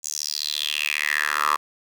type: tone with high-pass filter sweep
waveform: 10% pulse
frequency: 74.7 Hz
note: D2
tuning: 30 cents sharp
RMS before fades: -25 dBFS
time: 0.03-1.57 s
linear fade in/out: 20 ms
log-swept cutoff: 6900 to 1100 Hz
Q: 5.4
effects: none